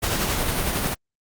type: noise with tremolo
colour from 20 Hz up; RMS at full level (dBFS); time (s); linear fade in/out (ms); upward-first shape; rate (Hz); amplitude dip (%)
pink; -22; 0.02-0.95; 20; triangle; 11; 40
effects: Opus 48 kbps